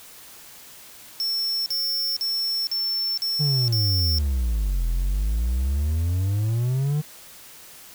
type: tone bursts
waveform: square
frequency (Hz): 5400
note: E8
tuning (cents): +41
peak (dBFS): -23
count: 6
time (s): 1.2-4.185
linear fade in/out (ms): 0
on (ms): 460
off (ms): 45
type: exponential two-way sweep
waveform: triangle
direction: down then up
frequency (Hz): 153.9 to 41 to 153.9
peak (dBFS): -18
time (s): 3.39-7.02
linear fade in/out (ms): 20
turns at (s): 4.87
effects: white hiss -45 dBFS RMS until 7.94 s